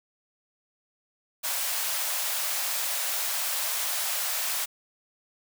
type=high-pass noise; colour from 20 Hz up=white; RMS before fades=-29 dBFS; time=1.43-4.66 s; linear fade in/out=20 ms; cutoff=540 Hz; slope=48 dB/octave; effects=none